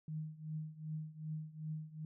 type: tone with tremolo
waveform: sine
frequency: 155.56 Hz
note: D#3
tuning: in tune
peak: -37 dBFS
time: 0.08-2.05 s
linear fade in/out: 2 ms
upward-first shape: triangle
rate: 2.6 Hz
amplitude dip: 90%
effects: none